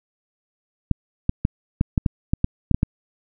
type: clicks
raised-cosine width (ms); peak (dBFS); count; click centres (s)
5; -5; 11; 0.913 / 1.294 / 1.451 / 1.811 / 1.978 / 2.062 / 2.335 / 2.444 / 2.713 / 2.745 / 2.831
effects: none